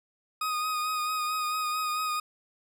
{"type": "tone with vibrato", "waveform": "40% pulse", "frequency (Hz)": 1244.5, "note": "D#6", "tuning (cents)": 0, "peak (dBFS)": -27, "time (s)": [0.41, 2.2], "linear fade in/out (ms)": 5, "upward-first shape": "sine", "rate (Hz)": 4.5, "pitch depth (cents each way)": 25, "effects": []}